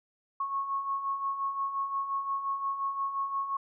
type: beating tone pair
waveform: sine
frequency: 1094 / 1099.7 Hz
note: C#6 / C#6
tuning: -23 / -14 cents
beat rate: 5.7 Hz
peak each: -38 / -30 dBFS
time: 0.4-3.57 s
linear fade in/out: 5 ms
effects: none